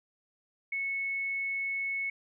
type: tone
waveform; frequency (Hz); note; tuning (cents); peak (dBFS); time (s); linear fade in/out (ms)
sine; 2202; C#7; -12; -30; 0.72-2.1; 5
effects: none